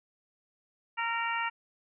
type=harmonic tone with a mistuned harmonic; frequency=463.5 Hz; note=A#4; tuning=10 cents flat; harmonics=2 / 3 / 4 / 5 / 6; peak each=-33 / -35 / -36 / -37 / -38 dBFS; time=0.97-1.5 s; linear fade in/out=20 ms; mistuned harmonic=3; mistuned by=-23 cents; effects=none